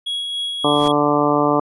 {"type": "tone with tremolo", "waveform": "triangle", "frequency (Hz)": 3326, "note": "G#7", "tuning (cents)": 2, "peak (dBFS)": -19, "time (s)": [0.06, 0.92], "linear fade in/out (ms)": 10, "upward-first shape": "sine", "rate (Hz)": 3.5, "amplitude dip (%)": 30}
{"type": "noise with exponential growth", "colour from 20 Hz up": "pink", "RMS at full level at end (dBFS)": -30, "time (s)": [0.58, 0.88], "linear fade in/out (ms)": 2, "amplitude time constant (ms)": 65}
{"type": "harmonic tone", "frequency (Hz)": 146.83, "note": "D3", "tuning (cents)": 0, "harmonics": [1, 2, 3, 4, 5, 6, 7, 8], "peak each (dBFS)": [-27, -19, -21, -21, -23, -24, -23, -22], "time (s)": [0.64, 1.6], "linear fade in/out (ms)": 5}
{"effects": ["resampled to 24000 Hz"]}